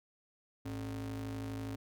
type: ring-modulated tone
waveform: square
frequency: 81.9 Hz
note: E2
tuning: 11 cents flat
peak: -36 dBFS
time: 0.65-1.76 s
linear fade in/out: 10 ms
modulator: 190 Hz
effects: none